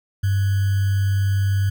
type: tone with sample-and-hold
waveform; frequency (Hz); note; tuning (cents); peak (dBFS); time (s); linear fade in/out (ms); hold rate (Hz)
sine; 98; G2; 0; -16; 0.23-1.7; 10; 1575
effects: none